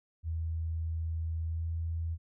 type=tone with pitch glide; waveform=sine; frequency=81.4 to 82.44 Hz; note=E2 to E2; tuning=-21 to +1 cents; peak=-31 dBFS; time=0.23-2.18 s; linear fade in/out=50 ms; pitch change=+22 cents; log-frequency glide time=1.46-1.65 s; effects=none